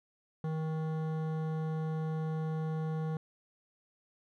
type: tone with hard clipping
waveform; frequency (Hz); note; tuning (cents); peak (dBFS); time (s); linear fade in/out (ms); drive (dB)
sine; 158; D#3; +27; -34; 0.44-3.17; 2; 14
effects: none